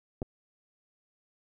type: clicks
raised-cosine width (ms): 2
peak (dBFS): -20 / -26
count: 2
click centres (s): 0.219 / 0.227
effects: none